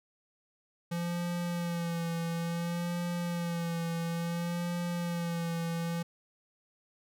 square tone with vibrato, 170.7 Hz, F3, 39 cents flat, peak -32 dBFS, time 0.91-6.03 s, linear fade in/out 10 ms, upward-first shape sine, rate 0.58 Hz, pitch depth 34 cents each way, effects none

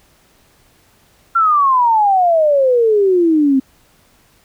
sine exponential sweep, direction down, 1382 to 260 Hz, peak -9 dBFS, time 1.35-3.6 s, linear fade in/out 10 ms, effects pink hiss -53 dBFS RMS until 4.44 s

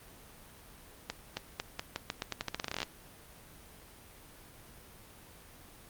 accelerating click train, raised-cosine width 0.2 ms, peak -16 dBFS, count 21, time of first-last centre 1.1-2.83 s, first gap 270 ms, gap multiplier 0.85, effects pink hiss -54 dBFS RMS until 5.89 s + Opus 32 kbps

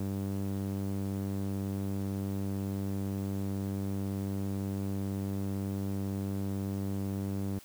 sawtooth tone with band-pass filter, 98 Hz, G2, in tune, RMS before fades -34 dBFS, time 0-7.59 s, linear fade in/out 5 ms, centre 210 Hz, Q 1, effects white hiss -55 dBFS RMS until 7.64 s

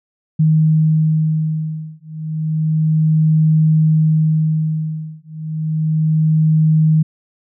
sine beating tone pair, 156.7 / 157.01 Hz, D#3 / D#3, +13 / +16 cents, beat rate 0.31 Hz, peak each -15 dBFS, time 0.39-7.03 s, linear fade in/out 10 ms, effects none

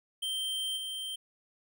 square tone with level steps, 3137 Hz, G7, 1 cent sharp, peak -32 / -36 dBFS, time 0.22-1.16 s, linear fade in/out 10 ms, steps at 0.76 s, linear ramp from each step 20 ms, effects none

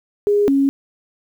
sine tone pair in turn, 410.7 / 275.5 Hz, G#4 / C#4, -19 / -11 cents, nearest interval perfect fifth, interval 692 cents, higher first, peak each -12 dBFS, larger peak neither, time 0.27-0.48 / 0.48-0.69 s, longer neither, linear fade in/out 0 ms, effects 8-bit

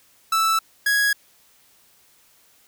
45% pulse tone pair in turn, 1318.5 / 1661.2 Hz, E6 / G#6, 0 / 0 cents, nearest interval major third, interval 400 cents, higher second, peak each -17 dBFS, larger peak neither, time 0.32-0.59 / 0.86-1.13 s, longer neither, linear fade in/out 5 ms, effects white hiss -57 dBFS RMS until 2.67 s

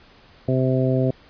harmonic tone, 130 Hz, C3, 11 cents flat, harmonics 1 / 2 / 3 / 4 / 5, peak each -20 / -23 / -25 / -26 / -27 dBFS, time 0.48-1.11 s, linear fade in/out 5 ms, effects pink hiss -51 dBFS RMS until 1.29 s + resampled to 11025 Hz

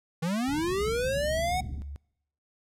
square linear sweep, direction up, 155.56 to 751 Hz, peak -27 dBFS, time 0.22-1.61 s, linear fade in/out 10 ms
white low-pass noise, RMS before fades -39 dBFS, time 0.48-1.82 s, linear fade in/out 0 ms, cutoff 200 Hz, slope 24 dB/octave
sine tone with pitch glide, 65.41 to 70.92 Hz, C2 to C#2, 0 to +40 cents, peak -36 dBFS, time 0.81-1.96 s, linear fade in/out 0 ms, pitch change +140 cents, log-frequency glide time 1.04-1.57 s
effects noise-tail reverb RT60 0.8 s tail -25 dB re dry + low-pass 12000 Hz 12 dB/octave

